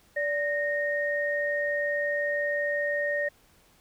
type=tone pair together; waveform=sine; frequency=582 / 1852.8 Hz; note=D5 / A#6; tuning=-16 / -11 cents; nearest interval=octave + minor sixth; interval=2005 cents; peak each=-28 dBFS; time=0.16-3.29 s; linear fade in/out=10 ms; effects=pink hiss -61 dBFS RMS until 3.8 s